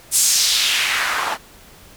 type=noise with band-pass filter sweep; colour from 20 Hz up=white; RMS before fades=-18 dBFS; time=0.11-1.38 s; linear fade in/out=50 ms; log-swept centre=8800 to 870 Hz; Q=1.8; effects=pink hiss -45 dBFS RMS until 1.96 s